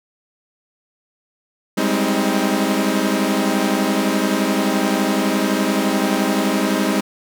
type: chord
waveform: sawtooth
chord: Ab major seventh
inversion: third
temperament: equal with one note detuned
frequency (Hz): 196 / 207.7 / 261.6 / 317.1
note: G3 / Ab3 / C4 / Eb4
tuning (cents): 0 / 0 / 0 / +33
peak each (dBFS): -18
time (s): 1.77-7.01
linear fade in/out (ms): 10
effects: none